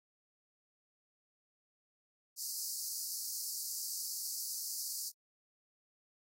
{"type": "high-pass noise", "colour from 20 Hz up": "pink", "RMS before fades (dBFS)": -40, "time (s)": [2.36, 5.12], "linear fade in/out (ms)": 50, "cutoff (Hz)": 4500, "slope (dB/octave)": 96, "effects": ["AAC 48 kbps"]}